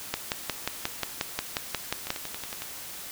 two click trains, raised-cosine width 0.2 ms, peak -17 / -9 dBFS, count 7 / 12, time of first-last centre 2.07-2.62 / 0.14-2.104 s, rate 10.9 / 5.6 Hz, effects white hiss -40 dBFS RMS until 3.11 s

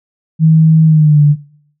sine tone with pitch glide, 159.3 to 146.92 Hz, D#3 to D3, +41 to +1 cents, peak -4 dBFS, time 0.39-1.36 s, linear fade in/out 50 ms, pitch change -140 cents, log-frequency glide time 0.85-1.22 s, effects noise-tail reverb RT60 0.7 s tail -22 dB re dry

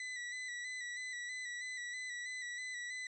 40% pulse tone with vibrato, 1975.5 Hz, B6, in tune, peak -40 dBFS, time 0-3.07 s, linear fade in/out 2 ms, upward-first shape square, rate 3.1 Hz, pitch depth 29 cents each way, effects resampled to 24000 Hz

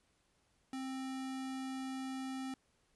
square tone, 263.5 Hz, C4, 12 cents sharp, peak -40 dBFS, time 0.73-2.54 s, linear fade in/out 2 ms, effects pink hiss -75 dBFS RMS until 2.95 s + resampled to 24000 Hz

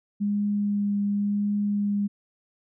sine tone with vibrato, 204.1 Hz, G#3, 30 cents flat, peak -22 dBFS, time 0.2-2.08 s, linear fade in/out 20 ms, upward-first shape triangle, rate 0.92 Hz, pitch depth 13 cents each way, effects none

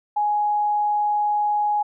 sine tone, 834 Hz, G#5, 7 cents sharp, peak -18 dBFS, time 0.16-1.83 s, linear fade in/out 10 ms, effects none

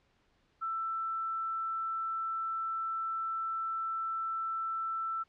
sine tone, 1330 Hz, E6, 15 cents sharp, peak -32 dBFS, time 0.61-5.24 s, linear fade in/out 20 ms, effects pink hiss -71 dBFS RMS until 5.28 s + low-pass 4000 Hz 12 dB/octave

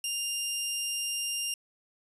15% pulse tone, 2800 Hz, F7, 4 cents sharp, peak -23 dBFS, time 0.04-1.54 s, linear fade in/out 2 ms, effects resampled to 32000 Hz

